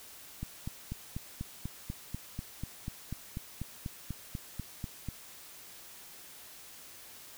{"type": "click train", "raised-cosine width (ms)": 5, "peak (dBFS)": -24, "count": 20, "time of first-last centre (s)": [0.43, 5.087], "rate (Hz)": 4.08, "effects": ["white hiss -51 dBFS RMS until 7.37 s"]}